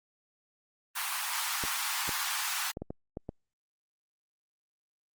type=high-pass noise; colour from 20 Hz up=pink; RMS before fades=-33 dBFS; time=0.95-2.72 s; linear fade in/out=20 ms; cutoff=850 Hz; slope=48 dB/octave
type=clicks; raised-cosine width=2 ms; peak=-23 dBFS; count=7; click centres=1.638 / 2.092 / 2.771 / 2.82 / 2.905 / 3.171 / 3.291 s
effects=Opus 24 kbps